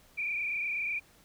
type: tone with frequency modulation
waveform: sine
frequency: 2380 Hz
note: D7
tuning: 22 cents sharp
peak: -30 dBFS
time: 0.17-1 s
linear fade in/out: 20 ms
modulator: 28.2 Hz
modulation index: 2.9
effects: pink hiss -61 dBFS RMS until 1.24 s